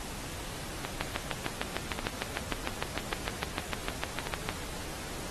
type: two click trains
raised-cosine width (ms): 0.3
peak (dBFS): -17 / -13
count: 4 / 24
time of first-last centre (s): 0.85-4.271 / 1.01-4.49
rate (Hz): 0.877 / 6.61
effects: pink hiss -41 dBFS RMS until 5.3 s + AAC 32 kbps